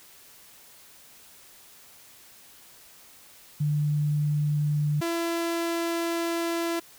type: tone pair in turn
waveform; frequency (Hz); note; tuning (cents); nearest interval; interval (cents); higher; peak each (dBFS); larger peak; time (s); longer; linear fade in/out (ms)
sine / sawtooth; 148.3 / 336.5; D3 / E4; +17 / +36; octave + major second; 1419; second; -22; neither; 3.6-5.01 / 5.01-6.8; second; 10
effects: white hiss -52 dBFS RMS until 6.98 s